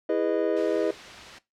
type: chord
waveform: triangle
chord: E major seventh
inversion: none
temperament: just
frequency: 329.6 / 412 / 494.4 / 618.1 Hz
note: E4 / G#4 / B4 / D#5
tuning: 0 / -14 / +2 / -12 cents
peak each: -26 dBFS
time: 0.09-0.91 s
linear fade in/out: 5 ms
type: noise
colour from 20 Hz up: white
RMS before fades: -41 dBFS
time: 0.56-1.39 s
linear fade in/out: 10 ms
effects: noise-tail reverb RT60 0.2 s tail -18 dB re dry + low-pass 4000 Hz 12 dB/octave